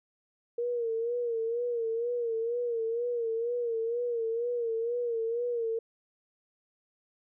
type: tone with vibrato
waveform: sine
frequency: 467.7 Hz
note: A#4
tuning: 6 cents sharp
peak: -28 dBFS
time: 0.58-5.79 s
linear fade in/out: 5 ms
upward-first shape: sine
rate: 2.1 Hz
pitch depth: 69 cents each way
effects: none